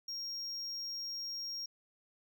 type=tone; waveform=triangle; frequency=5580 Hz; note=F8; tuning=2 cents flat; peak=-37 dBFS; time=0.08-1.66 s; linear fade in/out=5 ms; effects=none